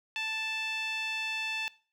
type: tone with band-pass filter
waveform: sawtooth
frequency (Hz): 880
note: A5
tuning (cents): 0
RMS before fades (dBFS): -34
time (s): 0.16-1.68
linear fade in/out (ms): 0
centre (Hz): 2900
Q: 3.5
effects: noise-tail reverb RT60 0.4 s tail -20 dB re dry